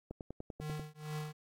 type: click train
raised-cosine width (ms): 2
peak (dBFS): -29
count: 8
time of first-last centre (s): 0.11-0.796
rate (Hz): 10.2
type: tone with tremolo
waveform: square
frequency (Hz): 152.3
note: D#3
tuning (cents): -37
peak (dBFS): -37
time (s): 0.6-1.33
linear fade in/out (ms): 20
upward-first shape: triangle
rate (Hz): 2.2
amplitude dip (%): 100
effects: AAC 48 kbps